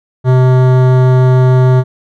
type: tone with hard clipping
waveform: sine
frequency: 128.1 Hz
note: C3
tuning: 36 cents flat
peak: -7 dBFS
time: 0.24-1.84 s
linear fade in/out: 50 ms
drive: 16 dB
effects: none